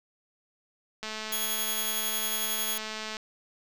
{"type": "click train", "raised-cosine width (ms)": 0.2, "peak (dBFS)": -19, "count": 465, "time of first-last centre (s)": [1.03, 3.168], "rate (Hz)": 217}
{"type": "tone with tremolo", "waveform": "5% pulse", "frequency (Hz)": 3322, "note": "G#7", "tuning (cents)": 0, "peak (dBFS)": -19, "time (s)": [1.32, 2.78], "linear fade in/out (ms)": 5, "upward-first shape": "sine", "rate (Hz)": 11, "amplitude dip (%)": 30}
{"effects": []}